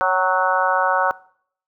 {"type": "harmonic tone with a mistuned harmonic", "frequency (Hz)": 185, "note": "F#3", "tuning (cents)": 0, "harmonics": [3, 4, 5, 6, 7, 8], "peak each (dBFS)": [-23, -23, -23, -23, -23, -23], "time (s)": [0.01, 1.11], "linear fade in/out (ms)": 0, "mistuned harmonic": 4, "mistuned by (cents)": 31, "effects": ["noise-tail reverb RT60 0.6 s tail -21 dB re dry"]}